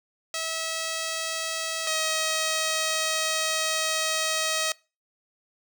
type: tone pair in turn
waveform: 5% pulse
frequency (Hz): 647 / 634.8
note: E5 / D#5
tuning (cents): -32 / +35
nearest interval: unison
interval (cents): 33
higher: first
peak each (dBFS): -17 / -13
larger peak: second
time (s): 0.34-1.87 / 1.87-4.72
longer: second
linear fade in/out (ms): 2
effects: noise-tail reverb RT60 0.3 s tail -23 dB re dry